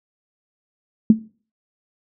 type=tone with exponential decay; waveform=sine; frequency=219 Hz; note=A3; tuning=8 cents flat; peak=-3 dBFS; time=1.1-1.19 s; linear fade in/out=2 ms; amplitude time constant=18 ms; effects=noise-tail reverb RT60 0.4 s tail -20 dB re dry